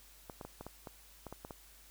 clicks, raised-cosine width 1 ms, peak -30 dBFS, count 10, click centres 0.298 / 0.412 / 0.45 / 0.61 / 0.666 / 0.872 / 1.267 / 1.326 / 1.449 / 1.508 s, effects added 50 Hz sine -62 dBFS peak until 1.9 s + white hiss -60 dBFS RMS until 1.9 s

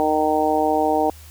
harmonic tone, 154.3 Hz, D#3, 14 cents flat, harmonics 2 / 3 / 4 / 5 / 6, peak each -23 / -23 / -23 / -20 / -26 dBFS, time 0-1.1 s, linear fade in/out 0 ms, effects added 78 Hz sine -41 dBFS peak until 1.3 s + white hiss -47 dBFS RMS until 1.3 s

